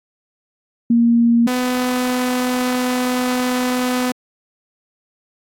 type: tone pair in turn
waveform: sine / sawtooth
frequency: 234.3 / 250.7 Hz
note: A#3 / B3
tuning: +9 / +26 cents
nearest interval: minor second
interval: 117 cents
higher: second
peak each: -10 / -13 dBFS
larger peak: first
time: 0.9-1.47 / 1.47-4.12 s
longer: second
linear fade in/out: 5 ms
effects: AAC 64 kbps